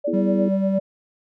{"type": "tone with tremolo", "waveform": "sine", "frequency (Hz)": 580, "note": "D5", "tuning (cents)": -22, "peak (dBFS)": -20, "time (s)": [0.04, 0.8], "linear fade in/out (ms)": 10, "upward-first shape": "sine", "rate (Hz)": 8.5, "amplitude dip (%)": 70}
{"type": "chord", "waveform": "sine", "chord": "E major", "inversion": "second", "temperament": "equal", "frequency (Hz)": [246.9, 329.6, 415.3], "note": ["B3", "E4", "G#4"], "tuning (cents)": [0, 0, 0], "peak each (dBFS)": [-28, -24, -29], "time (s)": [0.07, 0.49], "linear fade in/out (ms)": 10}
{"type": "tone", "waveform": "triangle", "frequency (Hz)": 194.2, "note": "G3", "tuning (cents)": -16, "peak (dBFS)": -17, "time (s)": [0.13, 0.79], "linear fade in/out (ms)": 10}
{"effects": []}